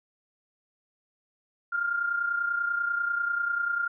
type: tone pair together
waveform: sine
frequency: 1396.9 / 1427.1 Hz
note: F6 / F6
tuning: 0 / +37 cents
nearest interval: unison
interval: 37 cents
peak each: -26 / -33 dBFS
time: 1.72-3.88 s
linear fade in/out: 10 ms
effects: none